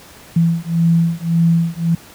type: beating tone pair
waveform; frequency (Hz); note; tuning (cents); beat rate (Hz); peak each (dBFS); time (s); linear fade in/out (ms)
sine; 166.3 / 168.1; E3 / E3; +16 / +34; 1.8; -15; 0.36-1.95; 5
effects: pink hiss -41 dBFS RMS until 2.14 s + high-pass 60 Hz 12 dB/octave